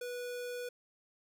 square tone, 490 Hz, B4, 14 cents flat, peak -39 dBFS, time 0.01-0.69 s, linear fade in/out 5 ms, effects none

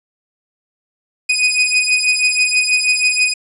sawtooth beating tone pair, 2489 / 2495.2 Hz, D#7 / D#7, 0 / +4 cents, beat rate 6.2 Hz, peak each -12 dBFS, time 1.29-3.34 s, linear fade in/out 10 ms, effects resampled to 24000 Hz

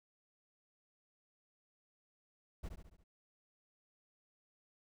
brown noise with echo, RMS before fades -42 dBFS, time 2.63-2.69 s, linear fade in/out 10 ms, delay 70 ms, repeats 5, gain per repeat -5 dB, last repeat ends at 3.04 s, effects none

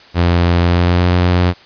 sawtooth tone with pitch glide, 86.6 to 89.09 Hz, F2 to F2, -14 to +35 cents, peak -6 dBFS, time 0.14-1.54 s, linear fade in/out 50 ms, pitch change +49 cents, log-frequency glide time 0.62-1.1 s, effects white hiss -42 dBFS RMS until 1.65 s + resampled to 11025 Hz

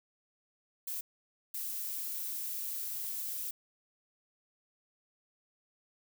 violet noise bursts at uneven times, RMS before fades -38 dBFS, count 2, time 0.87-1.01 / 1.54-3.51 s, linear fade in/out 5 ms, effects none

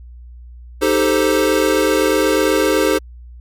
square chord, A half-diminished seventh, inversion second, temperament equal, 311.1 / 392 / 440 / 523.3 Hz, Eb4 / G4 / A4 / C5, 0 / 0 / 0 / 0 cents, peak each -19 dBFS, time 0.81-2.99 s, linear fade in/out 20 ms, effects added 60 Hz sine -34 dBFS peak until 3.4 s + MP3 64 kbps

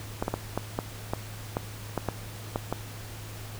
clicks, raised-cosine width 1 ms, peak -13 dBFS, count 11, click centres 0.225 / 0.281 / 0.34 / 0.576 / 0.789 / 1.135 / 1.569 / 1.977 / 2.087 / 2.559 / 2.726 s, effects added 106 Hz sine -40 dBFS peak until 3.59 s + pink hiss -44 dBFS RMS until 3.59 s

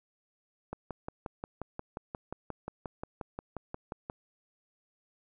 click train, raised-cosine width 1 ms, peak -23 dBFS, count 20, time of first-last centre 0.73-4.099 s, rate 5.64 Hz, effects none

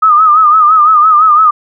sine tone with vibrato, 1244.5 Hz, D#6, in tune, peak -3 dBFS, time 0.02-1.51 s, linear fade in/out 10 ms, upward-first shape sine, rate 5.9 Hz, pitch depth 80 cents each way, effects none

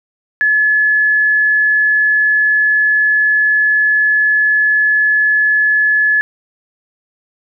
sine tone, 1712 Hz, A6, 48 cents flat, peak -9 dBFS, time 0.41-6.21 s, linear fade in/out 0 ms, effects none

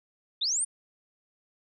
sine linear sweep, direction up, 3392 to 9397 Hz, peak -25 dBFS, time 0.41-0.65 s, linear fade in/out 10 ms, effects none

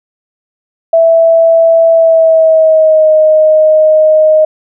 sine tone with pitch glide, 659.3 to 622.3 Hz, E5 to D#5, 0 to 0 cents, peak -3 dBFS, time 0.93-4.45 s, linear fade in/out 5 ms, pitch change -100 cents, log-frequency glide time 1.92-3.11 s, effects none

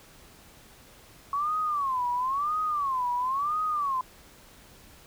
sine tone with vibrato, 1104 Hz, C#6, 7 cents flat, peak -25 dBFS, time 1.33-4.01 s, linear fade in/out 2 ms, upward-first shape sine, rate 0.98 Hz, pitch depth 220 cents each way, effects pink hiss -53 dBFS RMS until 5.06 s

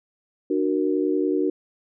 sine chord, D augmented, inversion none, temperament equal with one note detuned, 299.5 / 370 / 466.2 Hz, D4 / F#4 / A#4, +34 / 0 / 0 cents, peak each -23 / -23 / -27 dBFS, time 0.5-1.5 s, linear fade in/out 5 ms, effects none

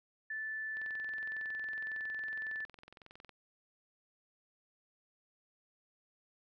sine tone, 1754 Hz, A6, 6 cents flat, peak -37 dBFS, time 0.3-2.65 s, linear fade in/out 5 ms
click train, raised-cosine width 0.3 ms, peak -37 dBFS, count 56, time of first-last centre 0.77-3.293 s, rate 21.8 Hz
effects none

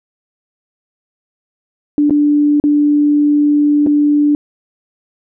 sine tone with dropouts, 293.7 Hz, D4, in tune, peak -8 dBFS, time 1.98-4.35 s, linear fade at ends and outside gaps 1 ms, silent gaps 2.097-2.107 / 2.6-2.639 / 3.864-3.87 s, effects none

